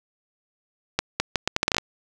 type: accelerating click train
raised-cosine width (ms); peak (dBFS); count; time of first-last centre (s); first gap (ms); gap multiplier
0.2; -3; 11; 0.99-1.783; 210; 0.75
effects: none